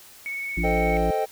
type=tone with vibrato; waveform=sine; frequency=2217 Hz; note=C#7; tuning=in tune; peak=-28 dBFS; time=0.26-0.97 s; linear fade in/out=0 ms; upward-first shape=sine; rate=18 Hz; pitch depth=13 cents each way
type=harmonic tone; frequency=57 Hz; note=A#1; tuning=38 cents flat; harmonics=1 / 3 / 5 / 6; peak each=-25 / -28 / -32 / -33 dBFS; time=0.57-1.11 s; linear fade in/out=5 ms
type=chord; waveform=triangle; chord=A half-diminished seventh; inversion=none; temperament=equal; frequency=440 / 523.3 / 622.3 / 784 Hz; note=A4 / C5 / Eb5 / G5; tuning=0 / 0 / 0 / 0 cents; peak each=-25 / -28 / -26 / -24 dBFS; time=0.63-1.26 s; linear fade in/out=20 ms
effects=white hiss -48 dBFS RMS until 1.31 s